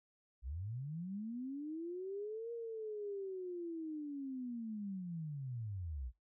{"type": "linear two-way sweep", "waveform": "sine", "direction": "up then down", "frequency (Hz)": [55, 471.3, 55], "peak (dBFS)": -40, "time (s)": [0.42, 6.12], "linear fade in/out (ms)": 50, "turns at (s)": 2.52, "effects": ["noise-tail reverb RT60 0.2 s tail -20 dB re dry"]}